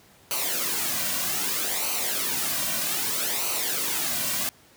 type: noise with flanger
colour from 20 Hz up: white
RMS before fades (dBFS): -27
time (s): 0.31-4.49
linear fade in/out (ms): 0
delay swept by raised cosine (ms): 0.57 to 2.37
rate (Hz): 0.63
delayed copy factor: -0.65
effects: pink hiss -55 dBFS RMS until 4.76 s + high-pass 80 Hz 12 dB/octave